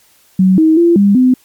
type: tone with pitch steps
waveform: sine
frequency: 187.5 / 317.4 / 341.2 / 200.7 / 254.6 Hz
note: F#3 / D#4 / F4 / G3 / C4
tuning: +23 / +35 / -40 / +41 / -47 cents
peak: -5 dBFS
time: 0.39-1.34 s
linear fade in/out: 5 ms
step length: 190 ms
effects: white hiss -50 dBFS RMS until 1.44 s + MP3 96 kbps